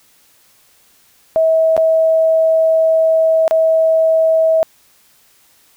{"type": "tone with dropouts", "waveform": "sine", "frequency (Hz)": 645, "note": "E5", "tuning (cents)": -38, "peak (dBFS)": -9, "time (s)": [1.36, 4.63], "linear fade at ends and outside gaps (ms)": 0, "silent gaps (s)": [[1.766, 1.777], [3.479, 3.51]], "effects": ["white hiss -52 dBFS RMS until 5.76 s"]}